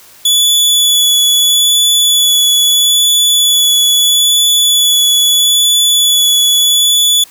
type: tone with vibrato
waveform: sawtooth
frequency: 3429 Hz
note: A7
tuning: 45 cents flat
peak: -4 dBFS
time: 0.25-7.24 s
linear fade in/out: 5 ms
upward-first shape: sine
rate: 0.77 Hz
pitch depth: 11 cents each way
effects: white hiss -40 dBFS RMS until 7.3 s